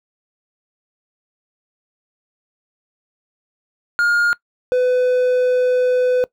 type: tone pair in turn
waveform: triangle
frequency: 1419 / 501.7 Hz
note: F6 / B4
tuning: +27 / +27 cents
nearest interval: octave + tritone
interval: 1800 cents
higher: first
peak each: -11 dBFS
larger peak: neither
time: 3.99-4.33 / 4.72-6.24 s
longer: second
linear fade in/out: 0 ms
effects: noise-tail reverb RT60 0.1 s tail -21 dB re dry